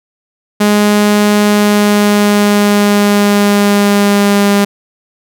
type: tone with pitch glide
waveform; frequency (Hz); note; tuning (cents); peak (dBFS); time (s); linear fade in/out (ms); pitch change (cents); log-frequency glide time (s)
sawtooth; 207.7 to 201.9; G#3 to G#3; 0 to -49; -3; 0.6-4.65; 10; -49; 1.42-4.52
effects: none